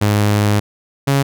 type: tone pair in turn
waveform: sawtooth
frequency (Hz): 103.83 / 138.6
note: G#2 / C#3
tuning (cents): 0 / 0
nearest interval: perfect fourth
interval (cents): 500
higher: second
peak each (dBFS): -8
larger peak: neither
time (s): 0.01-0.6 / 1.07-1.23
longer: first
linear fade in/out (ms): 10
effects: none